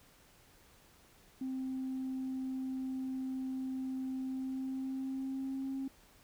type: tone with pitch glide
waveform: sine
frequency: 261.6 to 268.5 Hz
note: C4 to C4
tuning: 0 to +45 cents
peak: -34 dBFS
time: 1.41-5.88 s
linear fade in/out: 5 ms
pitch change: +45 cents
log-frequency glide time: 4.22-5.73 s
effects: tanh soft clip ceiling -32 dBFS + pink hiss -63 dBFS RMS until 6.23 s